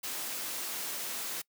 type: noise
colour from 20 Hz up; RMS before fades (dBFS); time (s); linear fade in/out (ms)
white; -37; 0.03-1.42; 10
effects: noise-tail reverb RT60 0.1 s tail -24 dB re dry + high-pass 200 Hz 12 dB/octave